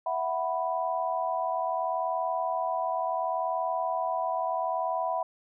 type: chord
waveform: sine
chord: E suspended second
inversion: none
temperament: equal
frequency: 659.3 / 740 / 987.8 Hz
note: E5 / F#5 / B5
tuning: 0 / 0 / 0 cents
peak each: -31 dBFS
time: 0.06-5.23 s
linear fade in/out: 5 ms
effects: none